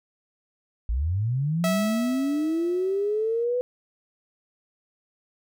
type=linear sweep; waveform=sine; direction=up; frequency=51.91 to 501 Hz; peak=-22 dBFS; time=0.89-3.61 s; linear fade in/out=0 ms
type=tone with exponential decay; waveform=sawtooth; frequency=652 Hz; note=E5; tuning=19 cents flat; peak=-19 dBFS; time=1.64-3.44 s; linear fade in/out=1 ms; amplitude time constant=390 ms
effects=none

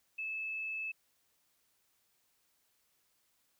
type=tone; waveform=sine; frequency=2612 Hz; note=E7; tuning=17 cents flat; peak=-36 dBFS; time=0.18-0.92 s; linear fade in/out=10 ms; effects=white hiss -75 dBFS RMS until 3.59 s

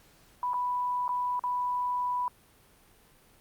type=tone with dropouts; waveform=sine; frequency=987.8 Hz; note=B5; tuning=in tune; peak=-27 dBFS; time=0.43-2.28 s; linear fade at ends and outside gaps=1 ms; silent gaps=0.534-0.541 / 1.08-1.091 / 1.394-1.438 s; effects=pink hiss -60 dBFS RMS until 3.4 s + Opus 48 kbps

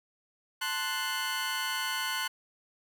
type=chord; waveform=20% pulse; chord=F# diminished; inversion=first; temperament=equal; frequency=880 / 1046.5 / 1480 Hz; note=A5 / C6 / F#6; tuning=0 / 0 / 0 cents; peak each=-34 / -30 / -28 dBFS; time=0.61-2.28 s; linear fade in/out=10 ms; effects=none

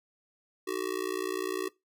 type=tone with amplitude modulation; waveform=square; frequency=377 Hz; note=F#4; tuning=32 cents sharp; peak=-27 dBFS; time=0.67-1.69 s; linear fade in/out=10 ms; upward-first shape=sine; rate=60 Hz; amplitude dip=100%; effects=noise-tail reverb RT60 0.2 s tail -21 dB re dry

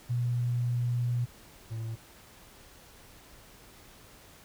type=tone pair in turn; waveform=sine / triangle; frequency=121.3 / 112.85 Hz; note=B2 / A2; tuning=-31 / +44 cents; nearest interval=minor second; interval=125 cents; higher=first; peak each=-26 / -31 dBFS; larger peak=first; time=0.09-1.26 / 1.7-1.96 s; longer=first; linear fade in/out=20 ms; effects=pink hiss -54 dBFS RMS until 4.44 s

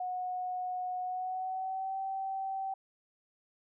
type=tone with pitch glide; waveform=sine; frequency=731 to 772.2 Hz; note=F#5 to G5; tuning=-21 to -26 cents; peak=-33 dBFS; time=0-2.74 s; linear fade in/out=5 ms; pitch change=+95 cents; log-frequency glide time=1.01-1.98 s; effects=none

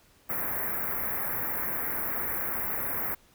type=band-stop noise; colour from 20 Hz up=white; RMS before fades=-31 dBFS; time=0.29-3.15 s; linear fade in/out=10 ms; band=2100 to 12000 Hz; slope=48 dB/octave; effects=pink hiss -61 dBFS RMS until 3.34 s

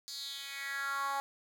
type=tone with high-pass filter sweep; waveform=10% pulse; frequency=277.2 Hz; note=C#4; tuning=in tune; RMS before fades=-38 dBFS; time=0.08-1.2 s; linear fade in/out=0 ms; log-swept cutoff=5000 to 850 Hz; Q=4.1; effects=none

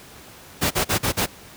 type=noise bursts; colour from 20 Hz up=pink; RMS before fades=-20 dBFS; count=5; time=0.61-1.264 s; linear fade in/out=20 ms; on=98 ms; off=41 ms; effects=pink hiss -44 dBFS RMS until 1.56 s + high-pass 60 Hz 12 dB/octave

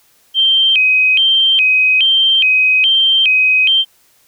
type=tone with vibrato; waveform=sine; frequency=2815 Hz; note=F7; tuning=13 cents sharp; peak=-8 dBFS; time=0.34-3.85 s; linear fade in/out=50 ms; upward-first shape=square; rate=1.2 Hz; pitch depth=190 cents each way; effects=white hiss -53 dBFS RMS until 4.27 s

